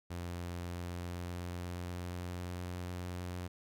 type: tone with pitch glide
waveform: sawtooth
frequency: 87.31 to 89.35 Hz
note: F2 to F2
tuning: 0 to +40 cents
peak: -35 dBFS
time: 0.1-3.48 s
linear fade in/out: 10 ms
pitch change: +40 cents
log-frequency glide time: 0.45-2.8 s
effects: none